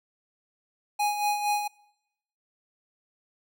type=tone with tremolo; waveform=square; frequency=829 Hz; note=G#5; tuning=3 cents flat; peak=-23 dBFS; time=0.99-1.68 s; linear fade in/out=10 ms; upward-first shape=sine; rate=4.3 Hz; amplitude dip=55%; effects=noise-tail reverb RT60 0.9 s tail -24 dB re dry